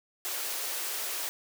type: high-pass noise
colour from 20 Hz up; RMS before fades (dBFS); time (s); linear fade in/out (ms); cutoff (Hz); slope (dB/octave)
white; -34; 0.25-1.29; 0; 320; 48
effects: none